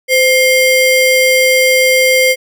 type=ring-modulated tone; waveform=square; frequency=1318.5 Hz; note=E6; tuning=in tune; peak=-5 dBFS; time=0.08-2.36 s; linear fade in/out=50 ms; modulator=802 Hz; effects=none

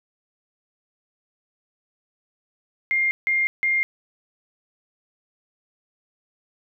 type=tone bursts; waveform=sine; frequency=2116 Hz; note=C7; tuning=19 cents sharp; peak=-18 dBFS; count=3; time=2.91-3.83 s; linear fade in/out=0 ms; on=200 ms; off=160 ms; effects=none

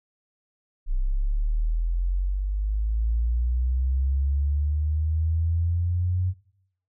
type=linear sweep; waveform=sine; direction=up; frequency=30.79 to 92.5 Hz; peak=-21 dBFS; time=0.86-6.34 s; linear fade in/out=50 ms; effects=noise-tail reverb RT60 0.7 s tail -18 dB re dry

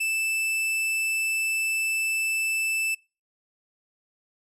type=tone; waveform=45% pulse; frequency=2640 Hz; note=E7; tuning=2 cents sharp; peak=-24 dBFS; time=0-2.95 s; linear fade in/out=10 ms; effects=noise-tail reverb RT60 0.3 s tail -24 dB re dry + resampled to 32000 Hz

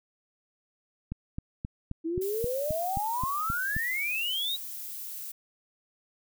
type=click train; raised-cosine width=5 ms; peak=-21 dBFS; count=11; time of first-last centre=1.12-3.766 s; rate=3.78 Hz
type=exponential sweep; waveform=sine; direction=up; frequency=318.1 to 3899 Hz; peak=-28 dBFS; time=2.04-4.57 s; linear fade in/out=20 ms
type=noise; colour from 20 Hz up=violet; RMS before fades=-39 dBFS; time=2.21-5.32 s; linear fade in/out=10 ms
effects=none

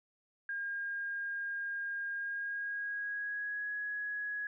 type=tone with pitch glide; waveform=sine; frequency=1616 to 1674 Hz; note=G#6 to G#6; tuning=-48 to +13 cents; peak=-35 dBFS; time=0.49-4.47 s; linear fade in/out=2 ms; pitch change=+61 cents; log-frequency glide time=2.14-3.72 s; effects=none

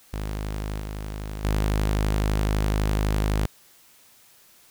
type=tone with level steps; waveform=sawtooth; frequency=51.91 Hz; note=G#1; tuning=in tune; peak=-24 / -27 / -17 dBFS; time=0.13-3.46 s; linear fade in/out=5 ms; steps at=0.79 / 1.44 s; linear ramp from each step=10 ms; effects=white hiss -55 dBFS RMS until 4.7 s

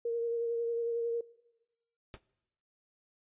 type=tone with vibrato; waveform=sine; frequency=466.2 Hz; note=A#4; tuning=in tune; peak=-30 dBFS; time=0.05-1.21 s; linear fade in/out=5 ms; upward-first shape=sine; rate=11 Hz; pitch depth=18 cents each way
type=noise with exponential decay; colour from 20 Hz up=pink; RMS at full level=-43 dBFS; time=2.14-2.21 s; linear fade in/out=0 ms; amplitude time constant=15 ms
effects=noise-tail reverb RT60 1.0 s tail -21 dB re dry + resampled to 8000 Hz

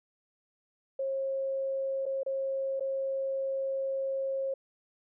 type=tone with dropouts; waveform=sine; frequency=539 Hz; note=C#5; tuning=49 cents flat; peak=-29 dBFS; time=0.99-4.54 s; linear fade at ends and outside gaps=5 ms; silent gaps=2.056-2.062 / 2.233-2.262 / 2.797-2.806 s; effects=none

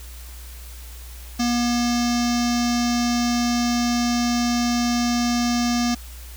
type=tone with low-pass filter; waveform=square; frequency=240 Hz; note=B3; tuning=49 cents flat; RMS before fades=-21 dBFS; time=1.39-5.95 s; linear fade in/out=10 ms; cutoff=5800 Hz; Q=4.8; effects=added 60 Hz sine -36 dBFS peak until 6.36 s + white hiss -44 dBFS RMS until 6.36 s

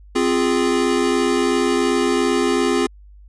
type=chord; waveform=square; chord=F minor; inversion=second; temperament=equal with one note detuned; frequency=261.6 / 349.2 / 412 Hz; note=C4 / F4 / Ab4; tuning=0 / 0 / -14 cents; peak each=-21 dBFS; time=0.15-2.87 s; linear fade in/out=10 ms; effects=added 50 Hz sine -41 dBFS peak until 3.28 s + resampled to 22050 Hz

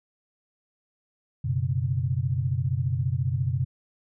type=chord; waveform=sine; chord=F# suspended fourth; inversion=none; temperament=equal with one note detuned; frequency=92.5 / 123.9 / 138.59 Hz; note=F#2 / B2 / C#3; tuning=0 / +6 / 0 cents; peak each=-29 / -26 / -28 dBFS; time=1.44-3.65 s; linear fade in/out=10 ms; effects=none

